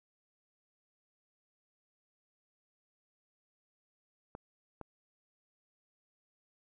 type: clicks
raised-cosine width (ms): 1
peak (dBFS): -29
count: 2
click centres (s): 4.351 / 4.813
effects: none